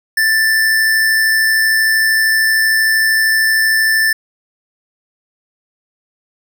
square tone with amplitude modulation, 1767 Hz, A6, 7 cents sharp, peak -10 dBFS, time 0.17-4.13 s, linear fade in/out 5 ms, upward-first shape sine, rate 113 Hz, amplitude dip 25%, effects none

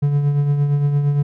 triangle tone with tremolo, 144 Hz, D3, 34 cents flat, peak -10 dBFS, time 0.02-1.23 s, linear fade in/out 10 ms, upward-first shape triangle, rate 8.7 Hz, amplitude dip 50%, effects none

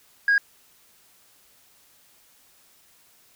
sine tone, 1638 Hz, G#6, 24 cents flat, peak -14 dBFS, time 0.28-0.38 s, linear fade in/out 2 ms, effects tanh soft clip ceiling -14 dBFS + white hiss -58 dBFS RMS until 3.35 s

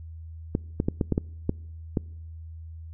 clicks, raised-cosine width 3 ms, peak -10 dBFS, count 8, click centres 0.551 / 0.801 / 0.885 / 1.012 / 1.123 / 1.179 / 1.494 / 1.972 s, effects noise-tail reverb RT60 0.9 s tail -26 dB re dry + added 81 Hz sine -38 dBFS peak until 2.93 s

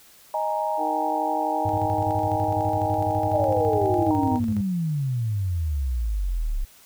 sine chord, D# suspended fourth, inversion none, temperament just, 622.3 / 829.7 / 933.4 Hz, D#5 / G#5 / A#5, 0 / -2 / +2 cents, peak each -27 dBFS, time 0.34-4.11 s, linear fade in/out 2 ms
harmonic tone, 155.56 Hz, D#3, in tune, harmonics 2 / 3 / 4 / 5 / 6, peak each -30 / -35 / -37 / -27 / -27 dBFS, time 0.77-4.4 s, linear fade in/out 50 ms
triangle tone with tremolo, 100.9 Hz, G#2, 49 cents flat, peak -22 dBFS, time 1.65-4.62 s, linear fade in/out 5 ms, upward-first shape square, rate 12 Hz, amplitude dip 75%
sine exponential sweep, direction down, 622 to 32.7 Hz, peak -22 dBFS, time 3.33-6.65 s, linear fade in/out 10 ms
effects white hiss -52 dBFS RMS until 6.85 s

